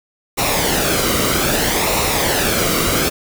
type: noise with flanger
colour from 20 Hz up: pink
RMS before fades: -17 dBFS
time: 0.37-3.1 s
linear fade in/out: 20 ms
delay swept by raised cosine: 0.62 to 1.18 ms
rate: 0.62 Hz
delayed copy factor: -0.55
effects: none